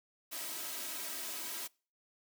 white noise with comb filter, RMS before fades -41 dBFS, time 0.31-1.68 s, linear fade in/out 20 ms, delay 3.1 ms, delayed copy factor +0.75, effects noise-tail reverb RT60 0.4 s tail -26 dB re dry + high-pass 200 Hz 12 dB/octave

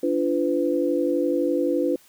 sine tone cluster, 290.5 / 342.3 / 503 Hz, D4 / F4 / B4, -19 / -35 / +32 cents, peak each -24 dBFS, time 0.03-1.96 s, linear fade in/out 5 ms, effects white hiss -55 dBFS RMS until 2.08 s

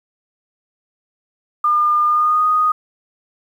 sine tone with pitch glide, 1207 to 1241.7 Hz, D6 to D#6, +47 to -4 cents, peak -12 dBFS, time 1.64-2.72 s, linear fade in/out 5 ms, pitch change +49 cents, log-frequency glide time 2.05-2.46 s, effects 8-bit

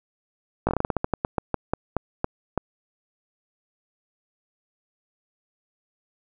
slowing click train, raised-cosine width 1 ms, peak -8 dBFS, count 18, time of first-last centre 0.67-2.577 s, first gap 18 ms, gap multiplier 1.2, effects none

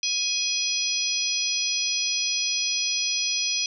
harmonic tone with a mistuned harmonic, 835 Hz, G#5, 9 cents sharp, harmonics 3 / 4 / 5 / 6 / 7, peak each -30 / -31 / -32 / -28 / -28 dBFS, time 0.03-3.66 s, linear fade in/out 2 ms, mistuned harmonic 4, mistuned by -26 cents, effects none

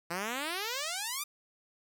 5% pulse exponential sweep, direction up, 164.81 to 1229 Hz, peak -22 dBFS, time 0.1-1.24 s, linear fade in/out 10 ms, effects none

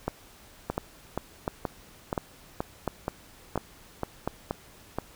two click trains, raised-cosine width 1 ms, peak -14 / -13 dBFS, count 10 / 7, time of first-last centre 0.7-4.986 / 0.08-4.276 s, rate 2.1 / 1.43 Hz, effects pink hiss -53 dBFS RMS until 5.15 s

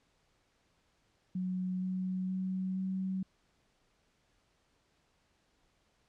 sine tone with pitch steps, 184.1 / 185.7 / 187.32 / 188.95 Hz, F#3 / F#3 / F#3 / F#3, -8 / +7 / +22 / +37 cents, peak -32 dBFS, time 1.35-3.23 s, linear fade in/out 5 ms, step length 470 ms, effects pink hiss -73 dBFS RMS until 6.08 s + low-pass 7000 Hz 12 dB/octave

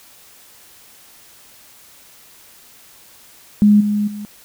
sine tone with level steps, 207.7 Hz, G#3, in tune, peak -7 / -15 / -26 dBFS, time 3.62-4.25 s, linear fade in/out 0 ms, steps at 3.8 / 4.07 s, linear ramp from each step 10 ms, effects white hiss -46 dBFS RMS until 4.44 s

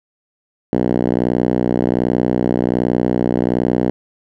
5% pulse tone with band-pass filter, 61.3 Hz, B1, 12 cents flat, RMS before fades -17 dBFS, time 0.73-3.9 s, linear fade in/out 0 ms, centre 260 Hz, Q 1.1, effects none

